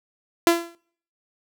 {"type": "tone with exponential decay", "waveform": "sawtooth", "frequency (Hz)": 339.1, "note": "E4", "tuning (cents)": 49, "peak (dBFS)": -7, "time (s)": [0.47, 0.75], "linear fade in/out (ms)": 1, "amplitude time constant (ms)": 60, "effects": ["noise-tail reverb RT60 0.6 s tail -25 dB re dry"]}